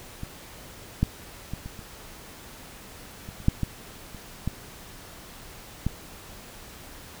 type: clicks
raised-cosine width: 5 ms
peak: -21 / -8 / -19 / -24 / -28 / -26 / -30 / -6 / -13 / -28 / -14 / -12 dBFS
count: 12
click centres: 0.234 / 1.03 / 1.536 / 1.66 / 1.792 / 3.289 / 3.403 / 3.484 / 3.633 / 4.147 / 4.476 / 5.866 s
effects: pink hiss -45 dBFS RMS until 7.2 s